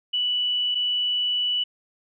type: tone pair in turn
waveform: sine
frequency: 2960 / 2960 Hz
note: F#7 / F#7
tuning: 0 / 0 cents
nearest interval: unison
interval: 0 cents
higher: neither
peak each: -21 dBFS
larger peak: neither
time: 0.13-0.75 / 0.75-1.64 s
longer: second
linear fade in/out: 10 ms
effects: none